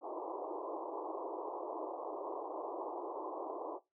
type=band-pass noise; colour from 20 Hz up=pink; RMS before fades=-42 dBFS; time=0.01-3.8 s; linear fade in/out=50 ms; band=310 to 1100 Hz; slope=96 dB/octave; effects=noise-tail reverb RT60 0.2 s tail -18 dB re dry